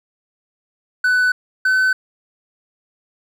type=tone pair in turn; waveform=triangle; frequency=1496 / 1518.6 Hz; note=F#6 / F#6; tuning=+19 / +45 cents; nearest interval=unison; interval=26 cents; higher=second; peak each=-11 dBFS; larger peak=neither; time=1.04-1.32 / 1.65-1.93 s; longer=neither; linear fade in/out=5 ms; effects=none